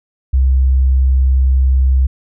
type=tone; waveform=sine; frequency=65.5 Hz; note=C2; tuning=2 cents sharp; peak=-8 dBFS; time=0.33-2.07 s; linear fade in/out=10 ms; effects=none